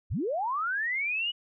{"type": "linear sweep", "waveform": "sine", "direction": "up", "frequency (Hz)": [44.48, 2960], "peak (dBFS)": -27, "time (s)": [0.1, 1.32], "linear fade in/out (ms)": 20, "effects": []}